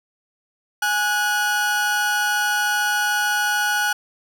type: tone pair together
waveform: 40% pulse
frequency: 830.6 / 1464.2 Hz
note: G#5 / F#6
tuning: 0 / -19 cents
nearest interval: minor seventh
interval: 981 cents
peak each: -23 / -19 dBFS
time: 0.82-3.93 s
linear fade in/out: 5 ms
effects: none